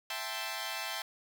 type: chord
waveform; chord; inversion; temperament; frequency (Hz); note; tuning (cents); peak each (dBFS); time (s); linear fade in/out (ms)
10% pulse; A minor seventh; second; equal; 659.3 / 784 / 880 / 1046.5; E5 / G5 / A5 / C6; 0 / 0 / 0 / 0; -33; 0.1-1.02; 2
effects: none